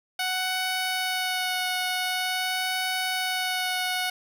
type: tone with vibrato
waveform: 10% pulse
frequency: 740 Hz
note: F#5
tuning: in tune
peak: -17 dBFS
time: 0.19-4.1 s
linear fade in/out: 5 ms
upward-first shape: sine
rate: 0.46 Hz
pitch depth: 12 cents each way
effects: none